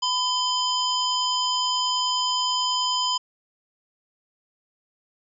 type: harmonic tone with a mistuned harmonic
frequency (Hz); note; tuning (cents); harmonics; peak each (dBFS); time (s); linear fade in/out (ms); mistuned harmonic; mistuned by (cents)
1000; B5; +21; 1 / 3 / 5 / 7; -25 / -26 / -27 / -34; 0.02-3.18; 10; 3; +62
effects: none